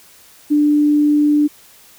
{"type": "tone", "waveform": "sine", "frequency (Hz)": 295.8, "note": "D4", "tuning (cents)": 13, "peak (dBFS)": -10, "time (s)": [0.5, 1.48], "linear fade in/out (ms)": 20, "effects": ["white hiss -46 dBFS RMS until 1.98 s"]}